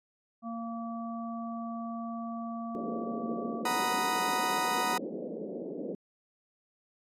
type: harmonic tone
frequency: 230.3 Hz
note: A#3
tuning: 21 cents flat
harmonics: 1 / 3 / 5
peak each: -36 / -41 / -43 dBFS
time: 0.42-3.65 s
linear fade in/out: 50 ms
type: band-pass noise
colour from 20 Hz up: white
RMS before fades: -38 dBFS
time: 2.75-5.95 s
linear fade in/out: 0 ms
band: 180 to 550 Hz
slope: 48 dB/octave
type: chord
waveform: 35% pulse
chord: B major seventh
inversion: second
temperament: equal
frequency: 740 / 932.3 / 987.8 / 1244.5 Hz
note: F#5 / A#5 / B5 / D#6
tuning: 0 / 0 / 0 / 0 cents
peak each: -32 dBFS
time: 3.65-4.98 s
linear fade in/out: 5 ms
effects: resampled to 32000 Hz